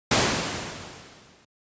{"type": "noise with exponential decay", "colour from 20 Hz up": "pink", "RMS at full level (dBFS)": -17, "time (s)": [0.11, 1.45], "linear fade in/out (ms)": 5, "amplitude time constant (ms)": 290, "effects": ["high-pass 100 Hz 12 dB/octave", "resampled to 16000 Hz"]}